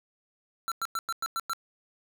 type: tone bursts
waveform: square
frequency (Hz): 1349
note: E6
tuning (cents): +40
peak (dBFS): -29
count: 7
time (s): 0.68-1.533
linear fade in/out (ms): 0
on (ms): 37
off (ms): 99
effects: none